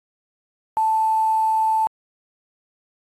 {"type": "tone with quantisation", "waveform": "sine", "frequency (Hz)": 880, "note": "A5", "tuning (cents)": 0, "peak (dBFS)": -16, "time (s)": [0.77, 1.87], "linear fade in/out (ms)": 0, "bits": 7, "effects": ["AAC 32 kbps"]}